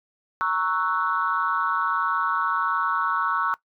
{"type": "chord", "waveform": "sine", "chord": "F# dominant seventh", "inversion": "first", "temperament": "equal", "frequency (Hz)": [932.3, 1108.7, 1318.5, 1480], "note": ["A#5", "C#6", "E6", "F#6"], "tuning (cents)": [0, 0, 0, 0], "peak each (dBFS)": [-29, -25, -25, -27], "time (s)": [0.41, 3.54], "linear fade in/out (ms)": 0, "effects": ["noise-tail reverb RT60 0.1 s tail -19 dB re dry", "tanh soft clip ceiling -11 dBFS"]}